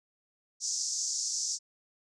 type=band-pass noise; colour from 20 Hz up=pink; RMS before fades=-33 dBFS; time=0.6-1.59 s; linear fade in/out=50 ms; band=5300 to 7100 Hz; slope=48 dB/octave; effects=none